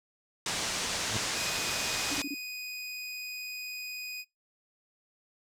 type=low-pass noise; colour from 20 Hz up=white; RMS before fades=-33 dBFS; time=0.46-2.22 s; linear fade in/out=2 ms; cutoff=7400 Hz; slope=24 dB/octave
type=tone with exponential growth; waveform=sawtooth; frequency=108.3 Hz; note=A2; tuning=27 cents flat; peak=-24 dBFS; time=1.05-1.17 s; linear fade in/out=5 ms; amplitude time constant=26 ms
type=tone; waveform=25% pulse; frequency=2489 Hz; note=D#7; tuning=in tune; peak=-33 dBFS; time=1.33-4.25 s; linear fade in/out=50 ms
type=tone bursts; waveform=sine; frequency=286.2 Hz; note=D4; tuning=45 cents flat; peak=-33 dBFS; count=4; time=2.11-2.344 s; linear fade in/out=5 ms; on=39 ms; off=26 ms
effects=noise-tail reverb RT60 0.2 s tail -25 dB re dry